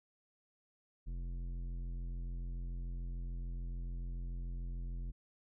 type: tone with tanh clipping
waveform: sine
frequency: 43.44 Hz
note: F1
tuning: 8 cents flat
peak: -40 dBFS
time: 1.06-5.12 s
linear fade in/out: 20 ms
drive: 12 dB
effects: none